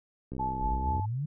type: click train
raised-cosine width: 3 ms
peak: -25 dBFS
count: 45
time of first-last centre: 0.32-0.997 s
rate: 65 Hz
type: tone with tremolo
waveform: sine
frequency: 867 Hz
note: A5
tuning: 26 cents flat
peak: -28 dBFS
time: 0.39-1.06 s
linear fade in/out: 10 ms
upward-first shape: sine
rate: 4.3 Hz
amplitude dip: 50%
type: exponential sweep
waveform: sine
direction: up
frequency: 43.65 to 155.56 Hz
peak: -29 dBFS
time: 0.61-1.26 s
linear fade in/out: 10 ms
effects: none